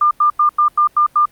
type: tone bursts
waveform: sine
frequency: 1200 Hz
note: D6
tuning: 37 cents sharp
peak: -9 dBFS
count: 7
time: 0.01-1.256 s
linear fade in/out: 5 ms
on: 100 ms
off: 91 ms
effects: pink hiss -52 dBFS RMS until 1.31 s + Opus 48 kbps